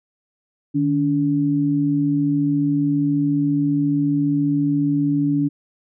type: tone pair together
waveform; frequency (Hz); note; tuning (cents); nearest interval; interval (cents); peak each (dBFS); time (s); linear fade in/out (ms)
sine; 151.02 / 285.6; D3 / D4; +49 / -48; major seventh; 1103; -22 / -17; 0.74-5.49; 20
effects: none